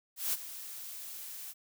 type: noise with ADSR envelope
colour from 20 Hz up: blue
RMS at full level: -30 dBFS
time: 0.16-1.54 s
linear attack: 170 ms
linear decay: 30 ms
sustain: -14 dB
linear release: 36 ms
effects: none